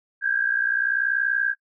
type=tone pair together; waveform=sine; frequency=1576.5 / 1637 Hz; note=G6 / G#6; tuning=+9 / -25 cents; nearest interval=minor second; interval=66 cents; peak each=-23 dBFS; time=0.21-1.55 s; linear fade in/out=50 ms; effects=noise-tail reverb RT60 0.1 s tail -21 dB re dry